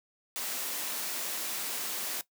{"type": "high-pass noise", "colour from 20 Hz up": "white", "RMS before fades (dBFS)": -35, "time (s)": [0.36, 2.21], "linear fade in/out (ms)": 0, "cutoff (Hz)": 200, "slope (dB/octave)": 24, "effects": ["noise-tail reverb RT60 0.1 s tail -17 dB re dry"]}